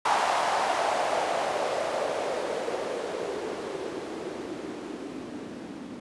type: noise with low-pass filter sweep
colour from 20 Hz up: violet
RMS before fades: -30 dBFS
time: 0.05-6 s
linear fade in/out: 5 ms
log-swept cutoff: 860 to 250 Hz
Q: 3.1
effects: resampled to 24000 Hz